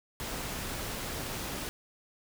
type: noise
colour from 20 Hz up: pink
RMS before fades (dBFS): -37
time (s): 0.2-1.69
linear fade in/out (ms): 0
effects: none